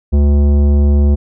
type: tone with tanh clipping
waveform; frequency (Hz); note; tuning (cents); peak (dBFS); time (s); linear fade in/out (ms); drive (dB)
triangle; 72; D2; -34; -9; 0.12-1.16; 20; 18
effects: none